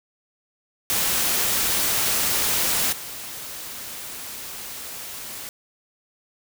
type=noise with level steps; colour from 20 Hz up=white; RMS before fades=-22 / -35 dBFS; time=0.9-5.49 s; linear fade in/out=0 ms; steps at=2.92 s; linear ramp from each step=10 ms; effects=none